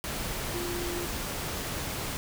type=tone in noise; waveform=sine; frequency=348.7 Hz; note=F4; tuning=3 cents flat; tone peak=-34 dBFS; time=0.54-1.05 s; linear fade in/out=0 ms; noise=pink; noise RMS=-34 dBFS; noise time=0.04-2.17 s; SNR=-3 dB; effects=none